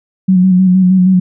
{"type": "tone with vibrato", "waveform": "sine", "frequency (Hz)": 185, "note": "F#3", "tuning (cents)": 0, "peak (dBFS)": -5, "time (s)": [0.28, 1.2], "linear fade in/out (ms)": 10, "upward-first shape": "square", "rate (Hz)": 6.4, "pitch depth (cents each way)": 31, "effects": []}